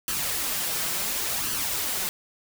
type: noise with flanger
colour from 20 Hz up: white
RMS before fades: -28 dBFS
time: 0.08-2.09 s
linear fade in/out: 0 ms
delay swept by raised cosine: 0.65 to 6.35 ms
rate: 0.7 Hz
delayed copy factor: +0.55
effects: none